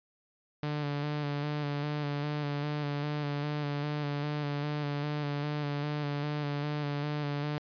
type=tone with vibrato; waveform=sawtooth; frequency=146.5 Hz; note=D3; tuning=4 cents flat; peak=-27 dBFS; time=0.63-7.58 s; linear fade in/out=0 ms; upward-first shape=square; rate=2.5 Hz; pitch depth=26 cents each way; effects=resampled to 11025 Hz